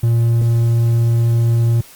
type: tone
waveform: triangle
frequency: 116.54 Hz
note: A#2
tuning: in tune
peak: -9 dBFS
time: 0.03-1.81 s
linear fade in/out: 5 ms
effects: white hiss -42 dBFS RMS until 1.95 s + Opus 32 kbps